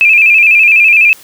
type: tone with vibrato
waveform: sine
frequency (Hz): 2496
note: D#7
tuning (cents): +5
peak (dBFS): -3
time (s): 0.01-1.13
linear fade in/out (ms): 0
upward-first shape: square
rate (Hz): 12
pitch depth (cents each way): 68
effects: white hiss -38 dBFS RMS until 1.23 s